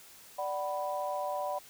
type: chord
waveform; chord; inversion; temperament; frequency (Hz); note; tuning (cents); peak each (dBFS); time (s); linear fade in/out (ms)
sine; B minor; first; equal with one note detuned; 587.3 / 752.1 / 987.8; D5 / F#5 / B5; 0 / +28 / 0; -35 / -36 / -37; 0.38-1.59; 10
effects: white hiss -54 dBFS RMS until 1.69 s